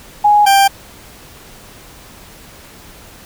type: tone pair in turn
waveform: sine / 40% pulse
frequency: 830.6 / 789 Hz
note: G#5 / G5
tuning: 0 / +11 cents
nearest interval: minor second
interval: 89 cents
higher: first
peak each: -6 dBFS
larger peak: neither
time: 0.24-0.46 / 0.46-0.68 s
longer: neither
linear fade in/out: 10 ms
effects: pink hiss -39 dBFS RMS until 3.25 s